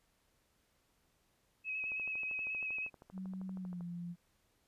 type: tone with vibrato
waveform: sine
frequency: 2557 Hz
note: D#7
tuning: 47 cents sharp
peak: -36 dBFS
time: 1.64-2.9 s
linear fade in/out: 50 ms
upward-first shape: square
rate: 9.3 Hz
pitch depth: 17 cents each way
type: click train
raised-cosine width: 1 ms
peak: -40 dBFS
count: 26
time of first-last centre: 1.84-3.809 s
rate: 12.7 Hz
type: tone with pitch glide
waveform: sine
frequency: 188.1 to 173.49 Hz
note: F#3 to F3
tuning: +29 to -11 cents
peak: -40 dBFS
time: 3.12-4.16 s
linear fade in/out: 50 ms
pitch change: -140 cents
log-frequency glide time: 3.56-3.83 s
effects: pink hiss -75 dBFS RMS until 4.67 s + resampled to 32000 Hz